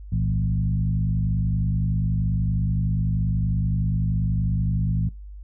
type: tone with frequency modulation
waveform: sine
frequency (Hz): 114.2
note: A#2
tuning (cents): -35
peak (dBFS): -20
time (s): 0.12-5.09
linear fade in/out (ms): 5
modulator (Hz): 50.5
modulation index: 1.3
effects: noise-tail reverb RT60 0.2 s tail -22 dB re dry + added 50 Hz sine -36 dBFS peak until 5.43 s